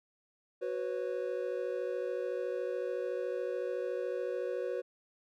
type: chord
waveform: triangle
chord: F# suspended fourth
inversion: none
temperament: equal with one note detuned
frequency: 370 / 493.9 / 547.7 Hz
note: F#4 / B4 / C#5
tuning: 0 / 0 / -21 cents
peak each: -36 / -34 / -37 dBFS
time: 0.61-4.82 s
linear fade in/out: 20 ms
effects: none